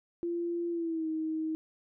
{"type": "tone with pitch glide", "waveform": "sine", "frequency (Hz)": [343, 316.4], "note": ["F4", "D#4"], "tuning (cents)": [-31, 29], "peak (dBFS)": -30, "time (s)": [0.23, 1.55], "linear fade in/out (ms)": 0, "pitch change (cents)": -140, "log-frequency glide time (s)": [0.7, 1.08], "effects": []}